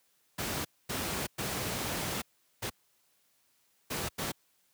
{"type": "noise bursts at uneven times", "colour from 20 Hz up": "pink", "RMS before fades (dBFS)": -34, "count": 6, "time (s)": [[0.38, 0.65], [0.89, 1.27], [1.38, 2.22], [2.62, 2.7], [3.9, 4.09], [4.18, 4.32]], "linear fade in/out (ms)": 10, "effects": ["white hiss -71 dBFS RMS until 4.73 s", "high-pass 80 Hz 12 dB/octave"]}